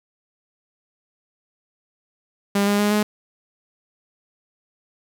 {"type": "tone with pitch steps", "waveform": "sawtooth", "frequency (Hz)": [200.9, 203.9, 207, 210.2], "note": ["G3", "G#3", "G#3", "G#3"], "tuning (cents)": [43, -32, -5, 21], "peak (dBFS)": -13, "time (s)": [2.55, 3.03], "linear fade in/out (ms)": 5, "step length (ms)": 120, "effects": ["8-bit"]}